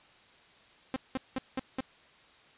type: tone bursts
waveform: sawtooth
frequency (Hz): 262.4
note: C4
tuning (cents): +5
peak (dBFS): -26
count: 5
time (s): 0.94-1.805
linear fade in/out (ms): 0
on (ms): 21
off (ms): 190
effects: white hiss -59 dBFS RMS until 2.57 s + resampled to 8000 Hz